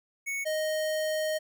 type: tone pair in turn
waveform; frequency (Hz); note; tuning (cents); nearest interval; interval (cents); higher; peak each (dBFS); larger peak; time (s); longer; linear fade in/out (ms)
square; 2217 / 622.1; C#7 / D#5; 0 / 0; octave + minor seventh; 2200; first; -31 / -28; second; 0.26-0.45 / 0.45-1.39; second; 20
effects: none